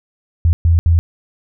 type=tone bursts at uneven times; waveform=sine; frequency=83.6 Hz; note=E2; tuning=25 cents sharp; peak=-8 dBFS; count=3; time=0.45-0.53 / 0.65-0.79 / 0.86-0.99 s; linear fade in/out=0 ms; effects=none